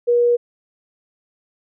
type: tone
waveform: sine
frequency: 479.7 Hz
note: A#4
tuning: 50 cents sharp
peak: -12 dBFS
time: 0.07-0.37 s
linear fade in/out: 20 ms
effects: none